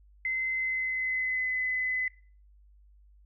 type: tone with pitch glide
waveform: sine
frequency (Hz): 2058 to 2019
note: C7 to B6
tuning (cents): -29 to +38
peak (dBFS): -27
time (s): 0.25-2.08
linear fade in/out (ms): 2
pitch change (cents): -33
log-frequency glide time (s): 0.52-1.61
effects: noise-tail reverb RT60 0.4 s tail -20 dB re dry + added 50 Hz sine -55 dBFS peak until 3.25 s